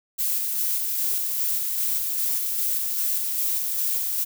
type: noise with tremolo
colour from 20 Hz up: violet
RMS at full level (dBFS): -24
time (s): 0.18-4.25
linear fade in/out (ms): 20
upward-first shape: square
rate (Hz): 2.5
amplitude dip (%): 25
effects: none